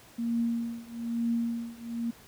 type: tone with tremolo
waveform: sine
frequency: 233.1 Hz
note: A#3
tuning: in tune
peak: -24 dBFS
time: 0.18-2.11 s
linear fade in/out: 10 ms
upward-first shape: triangle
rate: 1.1 Hz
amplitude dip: 95%
effects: pink hiss -54 dBFS RMS until 2.27 s + high-pass 60 Hz 12 dB/octave